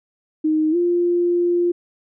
sine tone with pitch glide, 311.1 to 349.2 Hz, D#4 to F4, 0 to 0 cents, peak -15 dBFS, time 0.44-1.72 s, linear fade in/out 10 ms, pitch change +200 cents, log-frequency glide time 0.71-0.76 s, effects none

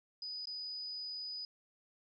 sine tone with dropouts, 4971 Hz, D#8, 2 cents flat, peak -40 dBFS, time 0.22-1.45 s, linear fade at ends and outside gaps 2 ms, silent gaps 0.456-0.471 s, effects none

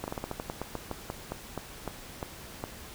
slowing click train, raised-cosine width 1 ms, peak -19 dBFS, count 17, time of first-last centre 0.04-2.639 s, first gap 39 ms, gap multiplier 1.17, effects pink hiss -46 dBFS RMS until 2.94 s

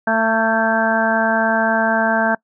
harmonic tone with a mistuned harmonic, 223.7 Hz, A3, 29 cents sharp, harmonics 1 / 2 / 3 / 4 / 5 / 6 / 7 / 8, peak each -21 / -29 / -19 / -21 / -29 / -29 / -19 / -31 dBFS, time 0.07-2.35 s, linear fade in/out 5 ms, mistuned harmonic 8, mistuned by -66 cents, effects noise-tail reverb RT60 0.1 s tail -24 dB re dry

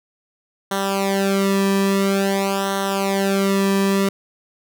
sawtooth tone with flanger, 196 Hz, G3, in tune, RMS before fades -19 dBFS, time 0.71-4.09 s, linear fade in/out 5 ms, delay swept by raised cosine 0.41 to 1.41 ms, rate 0.49 Hz, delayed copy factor -0.9, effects none

